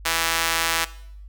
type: tone with high-pass filter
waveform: sawtooth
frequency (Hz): 164.81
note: E3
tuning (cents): 0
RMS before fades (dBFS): -23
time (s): 0.05-0.85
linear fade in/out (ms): 10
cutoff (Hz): 1300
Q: 0.64
effects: noise-tail reverb RT60 0.7 s tail -18 dB re dry + added 50 Hz sine -38 dBFS peak until 1.28 s